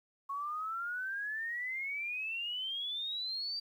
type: exponential sweep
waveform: sine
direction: up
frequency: 1098 to 4699 Hz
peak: -35 dBFS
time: 0.29-3.6 s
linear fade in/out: 10 ms
effects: 11-bit